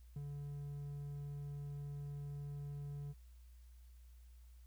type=tone with ADSR envelope; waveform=triangle; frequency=143.5 Hz; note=D3; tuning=40 cents flat; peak=-39 dBFS; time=0.16-3.14 s; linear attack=3 ms; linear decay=40 ms; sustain=-2 dB; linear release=34 ms; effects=added 60 Hz sine -56 dBFS peak until 4.66 s + white hiss -75 dBFS RMS until 4.66 s